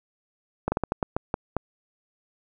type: slowing click train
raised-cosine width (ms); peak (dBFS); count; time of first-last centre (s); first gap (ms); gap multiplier
1; -10; 9; 0.68-1.567; 40; 1.28
effects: none